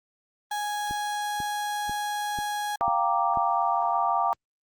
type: tone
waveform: 35% pulse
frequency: 830.6 Hz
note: G#5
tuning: in tune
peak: -26 dBFS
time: 0.51-2.76 s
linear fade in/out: 5 ms
type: click train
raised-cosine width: 3 ms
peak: -25 dBFS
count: 6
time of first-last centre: 0.91-3.373 s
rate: 2.03 Hz
type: chord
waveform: sine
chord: G minor seventh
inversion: third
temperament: equal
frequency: 698.5 / 784 / 932.3 / 1174.7 Hz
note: F5 / G5 / Bb5 / D6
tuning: 0 / 0 / 0 / 0 cents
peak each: -27 dBFS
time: 2.81-4.33 s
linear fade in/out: 0 ms
effects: Opus 32 kbps